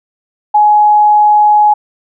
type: tone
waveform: sine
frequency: 840 Hz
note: G#5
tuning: 19 cents sharp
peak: -4 dBFS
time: 0.54-1.74 s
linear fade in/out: 10 ms
effects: none